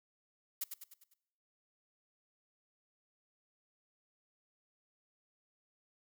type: noise with echo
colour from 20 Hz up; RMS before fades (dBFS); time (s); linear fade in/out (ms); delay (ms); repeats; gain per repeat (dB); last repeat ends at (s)
blue; -37; 0.61-0.64; 5; 100; 5; -6; 1.14
effects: noise-tail reverb RT60 0.9 s tail -22 dB re dry